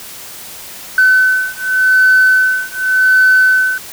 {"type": "beating tone pair", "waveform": "sine", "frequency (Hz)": [1516, 1516.87], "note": ["F#6", "F#6"], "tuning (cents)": [42, 43], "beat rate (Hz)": 0.87, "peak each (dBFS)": -10, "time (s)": [0.98, 3.78], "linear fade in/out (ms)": 2, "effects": ["tanh soft clip ceiling -2 dBFS", "white hiss -31 dBFS RMS until 3.92 s"]}